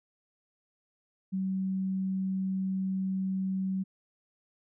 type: tone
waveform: sine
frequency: 190 Hz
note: F#3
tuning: 46 cents sharp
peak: -28 dBFS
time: 1.32-3.84 s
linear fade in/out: 20 ms
effects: none